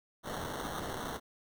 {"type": "noise with sample-and-hold", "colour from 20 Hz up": "violet", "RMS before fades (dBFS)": -39, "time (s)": [0.23, 1.2], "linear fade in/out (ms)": 50, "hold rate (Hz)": 2450, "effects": []}